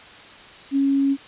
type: tone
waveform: sine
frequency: 275.6 Hz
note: C#4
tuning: 10 cents flat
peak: -16 dBFS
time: 0.71-1.17 s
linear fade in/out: 50 ms
effects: white hiss -43 dBFS RMS until 1.27 s + resampled to 8000 Hz